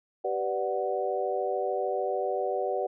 sine chord, G major seventh, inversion none, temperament equal with one note detuned, 387 / 493.9 / 587.3 / 740 Hz, G4 / B4 / D5 / F#5, -22 / 0 / 0 / 0 cents, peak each -32 / -32 / -32 / -32 dBFS, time 0.24-2.87 s, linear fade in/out 10 ms, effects none

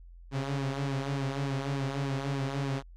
sawtooth tone with flanger, 137.5 Hz, C#3, 14 cents flat, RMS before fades -32 dBFS, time 0.31-2.83 s, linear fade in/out 50 ms, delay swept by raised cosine 1.4 to 6.9 ms, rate 3.4 Hz, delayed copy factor -0.6, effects added 43 Hz sine -47 dBFS peak until 2.96 s + low-pass 6000 Hz 12 dB/octave

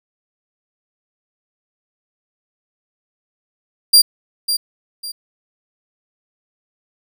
sawtooth tone with echo, 4763 Hz, D8, 24 cents sharp, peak -3 dBFS, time 3.93-4.02 s, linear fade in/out 10 ms, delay 550 ms, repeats 2, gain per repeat -10 dB, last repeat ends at 5.12 s, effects none

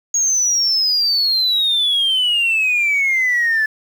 sine exponential sweep, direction down, 6645 to 1727 Hz, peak -12 dBFS, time 0.14-3.66 s, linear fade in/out 5 ms, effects tanh soft clip ceiling -11 dBFS + 7-bit

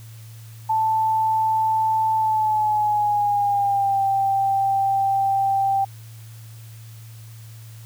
sine tone with pitch glide, 880 to 784 Hz, A5 to G5, 0 to 0 cents, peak -17 dBFS, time 0.69-5.85 s, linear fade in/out 10 ms, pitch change -200 cents, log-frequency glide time 2.16-4.03 s, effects added 112 Hz sine -38 dBFS peak until 7.85 s + white hiss -50 dBFS RMS until 7.85 s

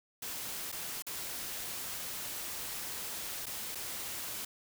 white noise with dropouts, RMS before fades -40 dBFS, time 0.22-4.45 s, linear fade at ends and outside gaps 5 ms, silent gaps 0.718-0.724 / 1.023-1.066 / 3.458-3.465 / 3.749-3.753 s, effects none

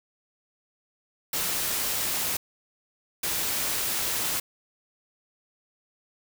white noise bursts at uneven times, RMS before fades -28 dBFS, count 2, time 1.33-2.37 / 3.23-4.4 s, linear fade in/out 5 ms, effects none

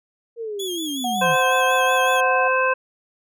sine linear sweep, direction down, 473.6 to 138.6 Hz, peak -26 dBFS, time 0.36-1.37 s, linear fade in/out 50 ms
sawtooth tone with vibrato, 3322 Hz, G#7, in tune, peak -25 dBFS, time 0.59-2.21 s, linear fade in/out 10 ms, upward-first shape sine, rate 5.4 Hz, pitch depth 63 cents each way
sine tone, 737 Hz, F#5, 7 cents flat, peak -22 dBFS, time 1.04-2.48 s, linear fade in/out 5 ms
harmonic tone, 519 Hz, C5, 14 cents flat, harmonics 1 / 2 / 3 / 5, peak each -21 / -21 / -22 / -25 dBFS, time 1.21-2.74 s, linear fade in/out 10 ms
effects none

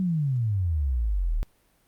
sine exponential sweep, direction down, 192.2 to 35.14 Hz, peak -22 dBFS, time 0-1.43 s, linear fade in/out 0 ms, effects pink hiss -65 dBFS RMS until 1.87 s + Opus 48 kbps

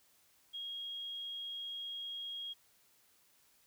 sine tone, 3275 Hz, G#7, 25 cents flat, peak -40 dBFS, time 0.53-2.54 s, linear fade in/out 20 ms, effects white hiss -69 dBFS RMS until 3.66 s

